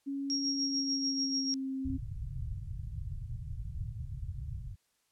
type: tone with pitch glide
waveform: sine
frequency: 277.2 to 265.6 Hz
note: C#4 to C4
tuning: 0 to +26 cents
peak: -33 dBFS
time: 0.06-1.98 s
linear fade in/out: 20 ms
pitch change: -74 cents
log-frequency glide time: 0.39-1.8 s
type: tone with tremolo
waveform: sine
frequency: 5588 Hz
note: F8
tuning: in tune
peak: -29 dBFS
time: 0.3-1.54 s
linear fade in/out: 0 ms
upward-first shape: sine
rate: 6.8 Hz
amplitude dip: 55%
type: low-pass noise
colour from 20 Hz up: white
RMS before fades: -39 dBFS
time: 1.84-4.76 s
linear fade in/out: 20 ms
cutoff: 130 Hz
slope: 48 dB/octave
effects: white hiss -75 dBFS RMS until 5.11 s + low-pass 11000 Hz 12 dB/octave